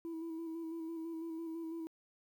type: tone with vibrato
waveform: sine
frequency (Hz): 327.8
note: E4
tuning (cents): -10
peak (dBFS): -37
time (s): 0.05-1.87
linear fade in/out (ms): 0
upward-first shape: square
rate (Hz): 6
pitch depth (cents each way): 26
effects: tanh soft clip ceiling -38 dBFS + 11-bit